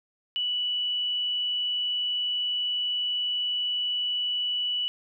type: tone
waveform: sine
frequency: 2956 Hz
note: F#7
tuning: 2 cents flat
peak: -25 dBFS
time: 0.36-4.88 s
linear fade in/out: 0 ms
effects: none